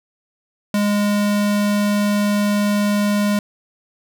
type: tone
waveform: square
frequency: 205.8 Hz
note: G#3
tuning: 16 cents flat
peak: -16 dBFS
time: 0.74-3.39 s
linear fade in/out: 2 ms
effects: none